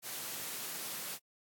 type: high-pass noise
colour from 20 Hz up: white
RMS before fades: -41 dBFS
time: 0.02-1.19 s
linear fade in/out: 50 ms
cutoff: 110 Hz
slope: 48 dB/octave
effects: AAC 64 kbps